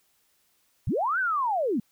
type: linear two-way sweep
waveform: sine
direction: up then down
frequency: 59 to 1578 to 190.6 Hz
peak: -23 dBFS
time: 0.87-1.8 s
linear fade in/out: 5 ms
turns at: 1.19 s
effects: white hiss -68 dBFS RMS until 1.91 s